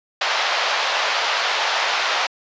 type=band-pass noise; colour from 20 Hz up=pink; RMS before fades=-21 dBFS; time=0.21-2.27 s; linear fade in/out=5 ms; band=650 to 4900 Hz; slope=24 dB/octave; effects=resampled to 16000 Hz